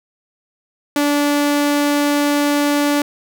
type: tone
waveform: sawtooth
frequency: 290 Hz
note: D4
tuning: 22 cents flat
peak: -10 dBFS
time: 0.96-3.02 s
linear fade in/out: 2 ms
effects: none